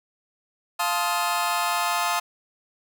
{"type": "chord", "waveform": "sawtooth", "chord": "F dominant seventh", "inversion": "none", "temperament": "just", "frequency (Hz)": [698.5, 873.1, 1047.7, 1257.2], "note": ["F5", "A5", "C6", "Eb6"], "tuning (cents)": [0, -14, 2, 18], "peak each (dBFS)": -24, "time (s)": [0.79, 2.2], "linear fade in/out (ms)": 10, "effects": []}